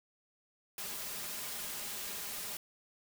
white noise with comb filter, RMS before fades -41 dBFS, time 0.78-2.57 s, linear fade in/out 2 ms, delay 4.9 ms, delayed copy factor +0.5, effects none

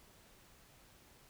silence, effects pink hiss -63 dBFS RMS until 1.29 s

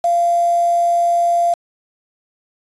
sine tone with quantisation, 690 Hz, F5, 21 cents flat, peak -12 dBFS, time 0.04-1.54 s, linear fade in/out 5 ms, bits 5, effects resampled to 22050 Hz

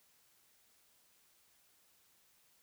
silence, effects white hiss -70 dBFS RMS until 2.62 s

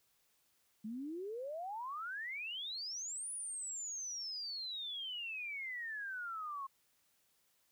sine exponential two-way sweep, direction up then down, 207.7 to 9956 to 1069 Hz, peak -40 dBFS, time 0.84-6.67 s, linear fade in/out 10 ms, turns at 3.31 s, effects white hiss -75 dBFS RMS until 7.71 s

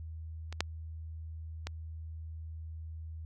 clicks, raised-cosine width 0.2 ms, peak -25 / -11 / -20 dBFS, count 3, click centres 0.526 / 0.606 / 1.67 s, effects added 80 Hz sine -40 dBFS peak until 3.25 s

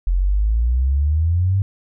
sine exponential sweep, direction up, 42.83 to 100 Hz, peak -14 dBFS, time 0.07-1.62 s, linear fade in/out 0 ms, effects none

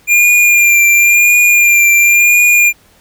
square tone with vibrato, 2400 Hz, D7, 37 cents sharp, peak -6 dBFS, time 0.07-2.73 s, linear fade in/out 50 ms, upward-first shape triangle, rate 0.95 Hz, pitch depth 30 cents each way, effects pink hiss -48 dBFS RMS until 3 s

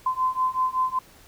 sine beating tone pair, 1026 / 1031.3 Hz, C6 / C6, -34 / -25 cents, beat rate 5.3 Hz, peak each -25 / -24 dBFS, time 0.06-0.99 s, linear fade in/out 5 ms, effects pink hiss -52 dBFS RMS until 1.27 s

